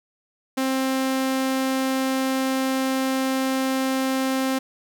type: tone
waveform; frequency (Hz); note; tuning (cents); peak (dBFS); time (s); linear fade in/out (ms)
sawtooth; 264.1; C4; +16; -17; 0.57-4.59; 10
effects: none